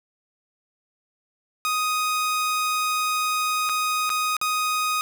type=tone with dropouts; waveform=sawtooth; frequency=1248 Hz; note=D#6; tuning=5 cents sharp; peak=-18 dBFS; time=1.65-5.01 s; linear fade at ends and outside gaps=0 ms; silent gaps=3.691-3.695 / 4.094-4.101 / 4.367-4.414 s; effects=none